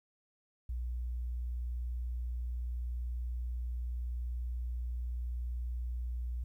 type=tone; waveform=sine; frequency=60.4 Hz; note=B1; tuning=38 cents flat; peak=-34 dBFS; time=0.69-6.44 s; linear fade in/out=5 ms; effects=12-bit